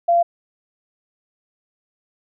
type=tone; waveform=sine; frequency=687 Hz; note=F5; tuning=29 cents flat; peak=-12 dBFS; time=0.08-0.23 s; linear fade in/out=10 ms; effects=none